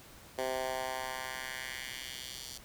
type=tone with high-pass filter sweep; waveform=10% pulse; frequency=130 Hz; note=C3; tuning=11 cents flat; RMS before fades=-39 dBFS; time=0.38-2.58 s; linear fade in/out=5 ms; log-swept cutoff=470 to 4700 Hz; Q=1.5; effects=pink hiss -54 dBFS RMS until 2.64 s